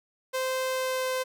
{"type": "tone with pitch glide", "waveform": "sawtooth", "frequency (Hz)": [519, 515.7], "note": ["C5", "C5"], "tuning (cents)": [-14, -25], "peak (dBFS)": -23, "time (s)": [0.33, 1.24], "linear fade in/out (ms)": 20, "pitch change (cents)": -11, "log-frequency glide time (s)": [0.69, 1.1], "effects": []}